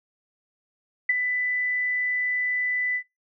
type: tone with ADSR envelope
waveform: sine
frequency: 1992 Hz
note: B6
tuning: 14 cents sharp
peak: -16 dBFS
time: 1.09-3.03 s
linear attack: 6 ms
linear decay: 27 ms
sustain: -7 dB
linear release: 75 ms
effects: noise-tail reverb RT60 0.2 s tail -23 dB re dry